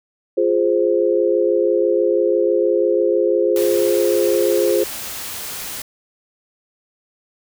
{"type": "chord", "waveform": "sine", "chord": "F minor", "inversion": "none", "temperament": "equal", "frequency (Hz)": [349.2, 415.3, 523.3], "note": ["F4", "Ab4", "C5"], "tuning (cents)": [0, 0, 0], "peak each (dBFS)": -18, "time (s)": [0.37, 4.84], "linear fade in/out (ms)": 10}
{"type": "noise", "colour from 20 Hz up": "white", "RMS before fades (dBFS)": -29, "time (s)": [3.56, 5.82], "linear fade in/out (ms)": 2}
{"effects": []}